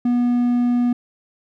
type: tone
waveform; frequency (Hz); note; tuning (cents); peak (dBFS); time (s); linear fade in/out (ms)
triangle; 243; B3; -28; -13; 0.05-0.93; 5
effects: none